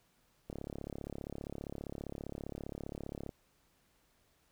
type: click train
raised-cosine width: 2 ms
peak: -28 dBFS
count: 99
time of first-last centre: 0.5-3.292 s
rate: 35.1 Hz
effects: pink hiss -72 dBFS RMS until 4.51 s